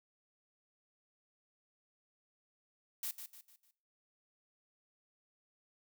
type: noise with echo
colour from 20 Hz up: blue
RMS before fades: -39 dBFS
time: 3.03-3.11 s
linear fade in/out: 2 ms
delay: 150 ms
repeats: 4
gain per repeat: -8 dB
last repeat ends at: 3.71 s
effects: noise-tail reverb RT60 0.5 s tail -19 dB re dry